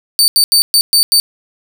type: tone bursts at uneven times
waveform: sawtooth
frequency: 4576 Hz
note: D8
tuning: 46 cents flat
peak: -4 dBFS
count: 6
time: 0.19-0.28 / 0.36-0.44 / 0.52-0.62 / 0.74-0.81 / 0.93-1.03 / 1.12-1.2 s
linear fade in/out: 0 ms
effects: none